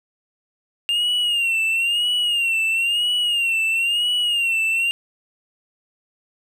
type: tone with vibrato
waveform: triangle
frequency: 2794 Hz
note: F7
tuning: in tune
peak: -16 dBFS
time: 0.89-4.91 s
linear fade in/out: 0 ms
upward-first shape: sine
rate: 1 Hz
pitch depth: 89 cents each way
effects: none